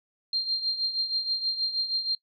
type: tone with tremolo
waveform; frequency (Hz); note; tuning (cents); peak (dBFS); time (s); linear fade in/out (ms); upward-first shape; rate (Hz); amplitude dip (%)
sine; 4186; C8; 0; -22; 0.33-2.15; 2; triangle; 6.3; 75
effects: noise-tail reverb RT60 0.1 s tail -21 dB re dry